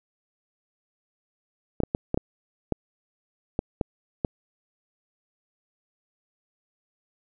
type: clicks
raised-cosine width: 2 ms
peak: -10 dBFS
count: 9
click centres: 1.803 / 1.835 / 1.949 / 2.144 / 2.175 / 2.723 / 3.591 / 3.812 / 4.248 s
effects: none